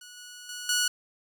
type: tone with level steps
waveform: 10% pulse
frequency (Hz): 1465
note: F#6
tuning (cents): -18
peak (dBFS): -37 / -35 / -28 / -15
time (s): 0.01-0.88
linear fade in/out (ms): 5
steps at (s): 0.17 / 0.49 / 0.69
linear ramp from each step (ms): 2
effects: none